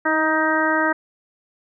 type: harmonic tone with a mistuned harmonic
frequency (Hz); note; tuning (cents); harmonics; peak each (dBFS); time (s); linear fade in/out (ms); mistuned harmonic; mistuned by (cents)
313.6; D#4; +14; 1 / 2 / 3 / 4 / 5 / 6; -23 / -24 / -24 / -25 / -22 / -25; 0.05-0.93; 10; 1; +20
effects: none